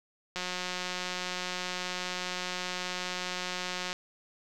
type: click train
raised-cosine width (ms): 0.2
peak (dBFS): -17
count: 647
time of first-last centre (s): 0.36-3.929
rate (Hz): 181
effects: none